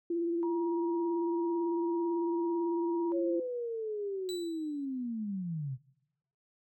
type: tone with vibrato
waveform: sine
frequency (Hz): 339.9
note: F4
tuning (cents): -47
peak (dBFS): -29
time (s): 0.1-3.4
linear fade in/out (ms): 5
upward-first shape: triangle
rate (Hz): 18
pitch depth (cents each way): 38
type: tone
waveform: sine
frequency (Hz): 950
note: A#5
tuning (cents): +33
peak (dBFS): -39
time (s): 0.43-3.12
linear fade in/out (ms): 0
type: linear sweep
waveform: sine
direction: down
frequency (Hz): 558 to 123.47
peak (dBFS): -33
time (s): 3.11-5.78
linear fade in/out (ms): 50
type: tone with exponential decay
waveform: 35% pulse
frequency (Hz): 3951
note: B7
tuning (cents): 0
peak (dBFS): -36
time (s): 4.29-4.85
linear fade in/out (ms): 0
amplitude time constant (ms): 120
effects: noise-tail reverb RT60 0.9 s tail -23 dB re dry